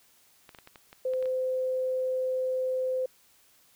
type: clicks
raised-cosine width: 0.3 ms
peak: -31 dBFS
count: 9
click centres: 0.492 / 0.548 / 0.587 / 0.674 / 0.758 / 0.929 / 1.136 / 1.226 / 1.257 s
type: tone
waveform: sine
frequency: 515 Hz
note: C5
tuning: 28 cents flat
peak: -26 dBFS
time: 1.05-3.06 s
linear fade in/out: 5 ms
effects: white hiss -62 dBFS RMS until 3.75 s